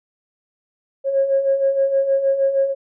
sine beating tone pair, 540 / 546.4 Hz, C#5 / C#5, -45 / -25 cents, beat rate 6.4 Hz, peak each -22 / -15 dBFS, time 1.04-2.75 s, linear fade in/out 50 ms, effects tanh soft clip ceiling -8 dBFS

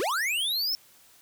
square linear sweep, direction up, 323.9 to 5430 Hz, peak -26 dBFS, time 0-0.75 s, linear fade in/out 0 ms, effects white hiss -57 dBFS RMS until 1.21 s

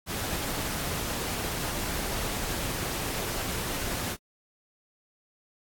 pink noise, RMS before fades -32 dBFS, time 0.06-4.17 s, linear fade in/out 50 ms, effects AAC 64 kbps

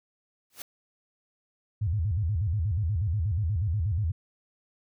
white noise with exponential growth, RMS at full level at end -35 dBFS, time 0.5-0.62 s, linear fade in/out 2 ms, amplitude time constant 25 ms
sine tone with vibrato, 92.5 Hz, F#2, in tune, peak -24 dBFS, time 1.81-4.12 s, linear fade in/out 10 ms, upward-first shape square, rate 8.3 Hz, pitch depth 240 cents each way
effects none

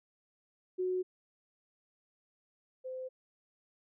sine tone pair in turn, 367.8 / 515.5 Hz, F#4 / C5, -10 / -26 cents, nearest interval tritone, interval 584 cents, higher second, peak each -30 / -38 dBFS, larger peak first, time 0.78-1.03 / 2.84-3.09 s, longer neither, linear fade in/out 20 ms, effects none

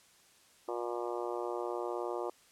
harmonic tone, 119.5 Hz, A#2, 43 cents sharp, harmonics 3 / 4 / 5 / 6 / 7 / 8 / 9 / 10, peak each -38 / -40 / -42 / -44 / -45 / -46 / -47 / -48 dBFS, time 0.68-2.3 s, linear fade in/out 5 ms, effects white hiss -63 dBFS RMS until 2.51 s + low-pass 10000 Hz 12 dB/octave

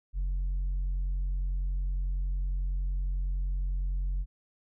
sine tone with tanh clipping, 45.44 Hz, F#1, 31 cents flat, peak -28 dBFS, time 0.13-4.26 s, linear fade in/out 50 ms, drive 2 dB, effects none

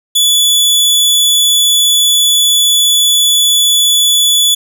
sawtooth tone, 3439 Hz, A7, 40 cents flat, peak -4 dBFS, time 0.15-4.55 s, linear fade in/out 10 ms, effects none

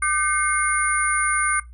sine tone cluster, 1201 / 1530 / 2141 / 9520 Hz, D6 / G6 / C7 / D9, +38 / -42 / +39 / +22 cents, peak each -24 dBFS, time 0.02-1.6 s, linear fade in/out 5 ms, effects noise-tail reverb RT60 0.2 s tail -19 dB re dry + added 60 Hz sine -39 dBFS peak until 1.73 s

